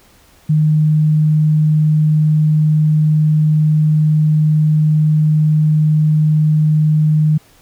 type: tone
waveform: sine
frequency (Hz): 153.7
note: D#3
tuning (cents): -21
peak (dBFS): -9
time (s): 0.49-7.38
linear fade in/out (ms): 10
effects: pink hiss -49 dBFS RMS until 7.61 s